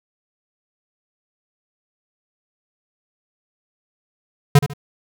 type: tone with echo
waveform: square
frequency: 143.1 Hz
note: D3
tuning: 45 cents flat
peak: -7 dBFS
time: 4.55-4.59 s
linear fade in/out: 5 ms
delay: 73 ms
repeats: 2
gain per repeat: -11 dB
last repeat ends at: 4.736 s
effects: none